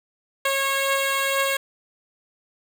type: beating tone pair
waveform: 10% pulse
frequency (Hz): 546 / 548.1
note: C#5 / C#5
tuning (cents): -26 / -20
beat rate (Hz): 2.1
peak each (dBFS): -13 / -21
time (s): 0.45-1.57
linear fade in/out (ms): 5
effects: none